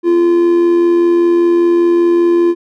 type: tone with amplitude modulation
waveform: triangle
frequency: 344.4 Hz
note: F4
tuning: 24 cents flat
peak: -4 dBFS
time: 0.03-2.55 s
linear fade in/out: 50 ms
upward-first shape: sine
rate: 85.1 Hz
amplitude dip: 35%
effects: none